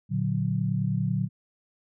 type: chord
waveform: sine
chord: Bb augmented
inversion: none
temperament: equal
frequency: 116.54 / 146.83 / 185 Hz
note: Bb2 / D3 / F#3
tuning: 0 / 0 / 0 cents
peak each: -28 dBFS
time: 0.09-1.29 s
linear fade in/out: 50 ms
effects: none